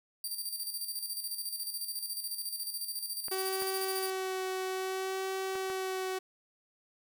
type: tone with tremolo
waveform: 10% pulse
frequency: 4699 Hz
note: D8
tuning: in tune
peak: -27 dBFS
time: 0.24-4.1 s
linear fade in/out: 2 ms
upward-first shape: square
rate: 14 Hz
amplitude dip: 55%
type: clicks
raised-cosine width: 0.5 ms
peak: -28 dBFS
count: 4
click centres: 3.283 / 3.621 / 5.555 / 5.701 s
type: tone with vibrato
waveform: sawtooth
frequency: 378.5 Hz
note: F#4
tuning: 39 cents sharp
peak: -29 dBFS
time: 3.31-6.19 s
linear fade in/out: 10 ms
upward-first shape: sine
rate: 0.61 Hz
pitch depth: 15 cents each way
effects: none